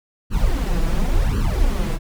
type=noise with flanger; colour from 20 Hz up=brown; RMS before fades=-18 dBFS; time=0.3-1.99 s; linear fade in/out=50 ms; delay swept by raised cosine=0.68 to 6.18 ms; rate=0.93 Hz; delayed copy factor=+0.95; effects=none